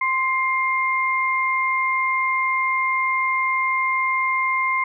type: tone pair together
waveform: sine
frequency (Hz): 1046.5 / 2114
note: C6 / C7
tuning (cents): 0 / +17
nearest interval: octave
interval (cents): 1217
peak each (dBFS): -21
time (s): 0.01-4.84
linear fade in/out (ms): 5
effects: none